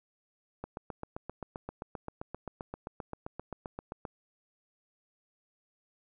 click train, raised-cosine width 1 ms, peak -24 dBFS, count 27, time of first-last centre 0.64-4.052 s, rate 7.62 Hz, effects none

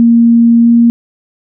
sine tone with pitch glide, 233.1 to 234.5 Hz, A#3 to A#3, 0 to +11 cents, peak -3 dBFS, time 0-0.9 s, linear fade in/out 0 ms, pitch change +11 cents, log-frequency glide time 0.62-0.68 s, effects none

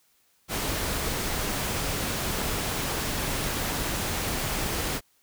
pink noise, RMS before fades -29 dBFS, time 0.48-5.01 s, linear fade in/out 50 ms, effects white hiss -66 dBFS RMS until 5.22 s

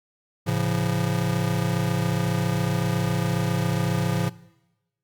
square chord, A augmented, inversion none, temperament just, 110 / 137.5 / 171.88 Hz, A2 / C#3 / E#3, 0 / -14 / -27 cents, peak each -27 dBFS, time 0.46-4.3 s, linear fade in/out 20 ms, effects noise-tail reverb RT60 1.0 s tail -20 dB re dry + Opus 48 kbps

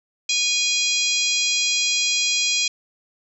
harmonic tone, 820 Hz, G#5, 22 cents flat, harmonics 3 / 4 / 5 / 6 / 7 / 8 / 9, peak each -24 / -25 / -26 / -27 / -27 / -28 / -29 dBFS, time 0.29-2.68 s, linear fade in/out 5 ms, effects none

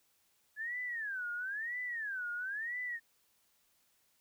sine tone with vibrato, 1687 Hz, G#6, 27 cents sharp, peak -36 dBFS, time 0.56-3 s, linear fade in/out 50 ms, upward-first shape sine, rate 1 Hz, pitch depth 290 cents each way, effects white hiss -73 dBFS RMS until 4.2 s

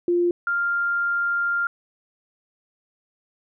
sine tone pair in turn, 349.2 / 1396.8 Hz, F4 / F6, 0 / 0 cents, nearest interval 2 octaves, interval 2400 cents, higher second, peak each -17 / -20 dBFS, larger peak first, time 0.08-0.31 / 0.47-1.67 s, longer second, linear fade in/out 2 ms, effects none

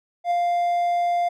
triangle tone with ADSR envelope, 698.5 Hz, F5, in tune, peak -15 dBFS, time 0.24-1.29 s, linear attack 72 ms, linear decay 3 ms, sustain -2 dB, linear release 11 ms, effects none

